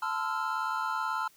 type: chord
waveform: triangle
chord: F major seventh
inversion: first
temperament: equal with one note detuned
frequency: 880 / 1027.3 / 1318.5 / 1396.9 Hz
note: A5 / C6 / E6 / F6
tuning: 0 / -32 / 0 / 0 cents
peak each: -33 / -33 / -33 / -33 dBFS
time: 0.02-1.28 s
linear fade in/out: 5 ms
effects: white hiss -61 dBFS RMS until 1.36 s